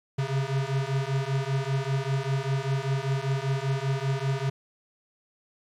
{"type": "beating tone pair", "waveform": "square", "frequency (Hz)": [133.1, 138.2], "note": ["C3", "C#3"], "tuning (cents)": [30, -5], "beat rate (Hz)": 5.1, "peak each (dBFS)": -29, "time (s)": [0.18, 4.5], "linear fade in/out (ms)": 10, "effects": ["low-pass 6000 Hz 12 dB/octave", "10-bit"]}